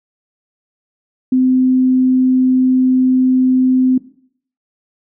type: tone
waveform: sine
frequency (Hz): 257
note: C4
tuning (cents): -31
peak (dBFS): -9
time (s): 1.32-3.98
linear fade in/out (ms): 5
effects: noise-tail reverb RT60 0.6 s tail -17 dB re dry